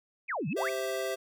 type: exponential two-way sweep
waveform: sine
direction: down then up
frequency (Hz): 2649 to 135.9 to 2649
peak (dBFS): -30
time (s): 0.28-0.7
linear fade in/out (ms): 20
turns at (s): 0.48
type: tone with exponential growth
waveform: sine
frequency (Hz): 2600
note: E7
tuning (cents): -24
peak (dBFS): -33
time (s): 0.41-0.53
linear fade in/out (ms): 2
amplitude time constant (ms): 25
type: chord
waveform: square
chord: C major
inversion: second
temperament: equal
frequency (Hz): 392 / 523.3 / 659.3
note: G4 / C5 / E5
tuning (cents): 0 / 0 / 0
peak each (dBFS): -36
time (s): 0.56-1.16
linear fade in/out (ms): 20
effects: none